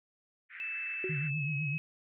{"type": "band-pass noise", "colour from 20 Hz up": "pink", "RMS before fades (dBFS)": -47, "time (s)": [0.49, 1.31], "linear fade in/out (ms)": 50, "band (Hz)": [1600, 2300], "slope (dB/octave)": 48}
{"type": "tone with pitch glide", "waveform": "sine", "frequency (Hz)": [2635, 2561], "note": ["E7", "D#7"], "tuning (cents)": [-1, 49], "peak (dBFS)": -35, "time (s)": [0.6, 1.78], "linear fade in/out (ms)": 0, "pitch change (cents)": -50, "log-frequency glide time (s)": [1.27, 1.51]}
{"type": "tone with exponential decay", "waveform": "sine", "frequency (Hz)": 373.3, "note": "F#4", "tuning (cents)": 15, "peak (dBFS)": -30, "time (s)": [1.04, 1.27], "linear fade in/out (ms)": 2, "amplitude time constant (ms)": 50}
{"type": "tone with vibrato", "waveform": "sine", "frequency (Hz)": 146.83, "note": "D3", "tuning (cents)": 0, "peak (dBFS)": -32, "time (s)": [1.09, 1.78], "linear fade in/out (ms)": 10, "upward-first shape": "triangle", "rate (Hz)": 7.9, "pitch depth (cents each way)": 150}
{"effects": []}